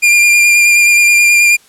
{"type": "tone with vibrato", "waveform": "45% pulse", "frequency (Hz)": 2400, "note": "D7", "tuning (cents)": 37, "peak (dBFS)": -5, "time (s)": [0.02, 1.57], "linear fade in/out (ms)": 20, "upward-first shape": "sine", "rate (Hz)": 9.4, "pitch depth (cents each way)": 16, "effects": ["white hiss -46 dBFS RMS until 1.68 s", "low-pass 11000 Hz 12 dB/octave"]}